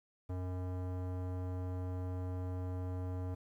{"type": "tone with low-pass filter", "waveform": "square", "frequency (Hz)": 91.3, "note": "F#2", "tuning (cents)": -23, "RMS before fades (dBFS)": -39, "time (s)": [0.29, 3.35], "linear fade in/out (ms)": 10, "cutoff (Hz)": 870, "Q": 0.91, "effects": ["11-bit"]}